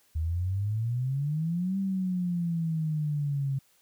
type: exponential two-way sweep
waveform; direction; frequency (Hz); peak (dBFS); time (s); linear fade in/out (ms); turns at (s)
sine; up then down; 77 to 196 to 134.6; -26; 0.15-3.59; 10; 1.78
effects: white hiss -65 dBFS RMS until 3.81 s